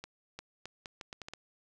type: accelerating click train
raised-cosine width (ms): 0.2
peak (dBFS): -25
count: 9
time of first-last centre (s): 0.04-1.336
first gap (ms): 350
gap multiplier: 0.76
effects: none